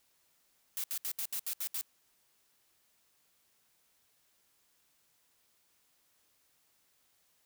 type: noise bursts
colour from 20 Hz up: blue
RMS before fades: -36 dBFS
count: 8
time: 0.77-1.811 s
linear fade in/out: 0 ms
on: 68 ms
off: 71 ms
effects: white hiss -72 dBFS RMS until 7.45 s